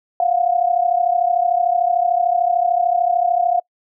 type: tone pair together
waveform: sine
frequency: 695.6 / 729 Hz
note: F5 / F#5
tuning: -7 / -26 cents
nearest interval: minor second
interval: 81 cents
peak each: -16 / -18 dBFS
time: 0.2-3.6 s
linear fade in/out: 2 ms
effects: noise-tail reverb RT60 0.1 s tail -24 dB re dry